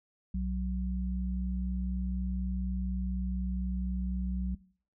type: tone pair together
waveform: sine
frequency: 61.84 / 185.9 Hz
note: B1 / F#3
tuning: +3 / +8 cents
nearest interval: octave + perfect fifth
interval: 1905 cents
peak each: -32 / -33 dBFS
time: 0.34-4.55 s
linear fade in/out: 5 ms
effects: noise-tail reverb RT60 0.5 s tail -20 dB re dry